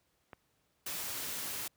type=click; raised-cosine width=0.5 ms; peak=-31 dBFS; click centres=0.332 s
type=noise; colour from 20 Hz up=white; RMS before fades=-39 dBFS; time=0.86-1.68 s; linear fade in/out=5 ms
effects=pink hiss -75 dBFS RMS until 1.76 s + high-pass 60 Hz 12 dB/octave